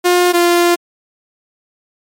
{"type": "tone pair in turn", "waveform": "sawtooth", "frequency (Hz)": [355.8, 347.3], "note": ["F4", "F4"], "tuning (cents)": [32, -10], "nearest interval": "unison", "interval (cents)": 42, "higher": "first", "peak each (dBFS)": -5, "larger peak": "neither", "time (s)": [[0.04, 0.33], [0.33, 0.76]], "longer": "second", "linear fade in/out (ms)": 20, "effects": ["MP3 64 kbps"]}